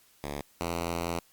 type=tone pair in turn; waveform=5% pulse; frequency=72 / 85.03 Hz; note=D2 / F2; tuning=-34 / -46 cents; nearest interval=minor third; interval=288 cents; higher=second; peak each=-23 / -19 dBFS; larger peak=second; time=0.24-0.41 / 0.61-1.19 s; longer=second; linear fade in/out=0 ms; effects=white hiss -62 dBFS RMS until 1.32 s + Opus 48 kbps